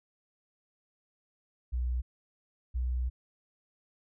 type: tone pair in turn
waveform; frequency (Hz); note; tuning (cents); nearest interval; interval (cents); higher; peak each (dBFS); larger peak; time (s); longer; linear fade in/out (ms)
sine; 61.5 / 62.11; B1 / B1; -7 / +10; unison; 17; second; -28; neither; 1.72-2.02 / 2.74-3.1; second; 20
effects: none